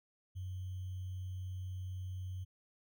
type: tone with sample-and-hold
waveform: sine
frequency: 92.4 Hz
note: F#2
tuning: 2 cents flat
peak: -39 dBFS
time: 0.35-2.45 s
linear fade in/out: 20 ms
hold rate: 3150 Hz
effects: none